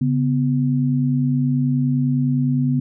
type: tone pair together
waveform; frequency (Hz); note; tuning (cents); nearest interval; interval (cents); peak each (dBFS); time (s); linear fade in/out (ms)
sine; 140.3 / 250; C#3 / B3; +21 / +21; minor seventh; 1000; -18 / -19; 0.01-2.8; 5
effects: none